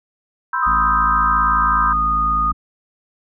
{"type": "chord", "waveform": "sine", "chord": "C major seventh", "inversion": "third", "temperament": "equal", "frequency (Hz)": [987.8, 1046.5, 1318.5, 1568], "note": ["B5", "C6", "E6", "G6"], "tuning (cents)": [0, 0, 0, 0], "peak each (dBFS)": -23, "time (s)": [0.53, 1.93], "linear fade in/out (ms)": 5}
{"type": "tone with pitch glide", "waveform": "sine", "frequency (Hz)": [1244.5, 1232.3], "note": ["D#6", "D#6"], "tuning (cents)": [0, -17], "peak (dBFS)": -15, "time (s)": [0.62, 2.52], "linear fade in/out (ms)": 10, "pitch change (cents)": -17, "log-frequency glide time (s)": [1.28, 1.89]}
{"type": "harmonic tone", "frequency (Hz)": 54.9, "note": "A1", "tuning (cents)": -3, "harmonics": [1, 3, 4, 5], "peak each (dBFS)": [-23, -33, -35, -37], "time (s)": [0.66, 2.53], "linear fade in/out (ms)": 10}
{"effects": []}